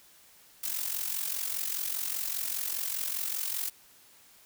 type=noise with amplitude modulation; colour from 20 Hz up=blue; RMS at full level=-30 dBFS; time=0.63-3.7 s; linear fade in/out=10 ms; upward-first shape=sine; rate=45 Hz; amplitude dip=70%; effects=white hiss -58 dBFS RMS until 4.45 s